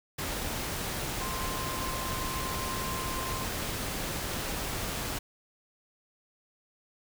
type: tone in noise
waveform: sine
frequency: 1046.5 Hz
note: C6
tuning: in tune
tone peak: -37 dBFS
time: 1.2-3.45 s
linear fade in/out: 10 ms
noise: pink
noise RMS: -34 dBFS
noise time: 0.18-5.19 s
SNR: -6 dB
effects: none